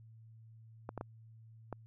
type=clicks; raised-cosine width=1 ms; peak=-26 dBFS; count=4; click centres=0.891 / 0.977 / 1.011 / 1.727 s; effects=added 112 Hz sine -54 dBFS peak until 1.86 s